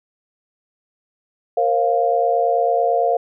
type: chord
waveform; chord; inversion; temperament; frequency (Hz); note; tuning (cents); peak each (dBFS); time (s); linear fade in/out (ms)
sine; Bb suspended second; none; equal with one note detuned; 466.2 / 535.2 / 698.5; Bb4 / C5 / F5; 0 / +39 / 0; -20 / -21 / -17; 1.57-3.17; 5
effects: none